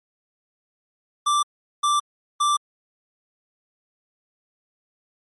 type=tone bursts; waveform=square; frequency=1174.7 Hz; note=D6; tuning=in tune; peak=-18 dBFS; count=3; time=1.26-2.57 s; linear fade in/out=10 ms; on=170 ms; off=400 ms; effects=MP3 48 kbps